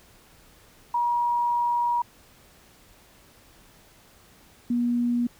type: tone pair in turn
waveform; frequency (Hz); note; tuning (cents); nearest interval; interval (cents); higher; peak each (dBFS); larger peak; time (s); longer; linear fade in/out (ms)
sine; 956 / 240.4; A#5 / B3; +43 / -46; 2 octaves; 2389; first; -21 / -21; neither; 0.94-2.02 / 4.7-5.27; first; 5
effects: pink hiss -55 dBFS RMS until 5.39 s